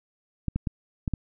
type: clicks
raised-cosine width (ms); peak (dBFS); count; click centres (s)
5; -14; 5; 0.483 / 0.56 / 0.672 / 1.078 / 1.137
effects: none